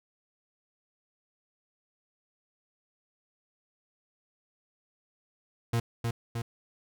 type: tone with echo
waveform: 40% pulse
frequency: 116.54 Hz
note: A#2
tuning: in tune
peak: -24 dBFS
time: 5.73-5.8 s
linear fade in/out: 5 ms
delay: 310 ms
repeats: 2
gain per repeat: -3 dB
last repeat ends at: 6.42 s
effects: none